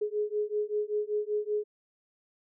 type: beating tone pair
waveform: sine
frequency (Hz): 417.6 / 422.8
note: G#4 / G#4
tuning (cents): +10 / +31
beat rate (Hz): 5.2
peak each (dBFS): -31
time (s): 0.01-1.64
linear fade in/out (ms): 10
effects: none